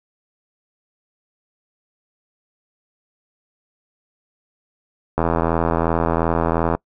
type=click train; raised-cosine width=1 ms; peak=-4 dBFS; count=131; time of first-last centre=5.18-6.75 s; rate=82.8 Hz; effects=noise-tail reverb RT60 0.1 s tail -25 dB re dry